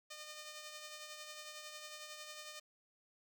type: tone with tremolo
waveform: 5% pulse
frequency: 608 Hz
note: D#5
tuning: 40 cents flat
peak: -35 dBFS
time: 0.1-2.6 s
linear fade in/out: 10 ms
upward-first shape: triangle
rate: 11 Hz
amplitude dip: 45%
effects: none